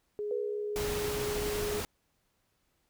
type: tone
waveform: sine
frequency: 416.9 Hz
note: G#4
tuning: 7 cents sharp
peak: -32 dBFS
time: 0.19-1.8 s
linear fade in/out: 0 ms
type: tone with exponential decay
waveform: sine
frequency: 482.7 Hz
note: B4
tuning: 40 cents flat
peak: -30 dBFS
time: 0.31-1.14 s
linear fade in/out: 2 ms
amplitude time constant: 180 ms
type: noise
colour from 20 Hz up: pink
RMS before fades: -36 dBFS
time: 0.76-1.85 s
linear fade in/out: 0 ms
effects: pink hiss -75 dBFS RMS until 2.89 s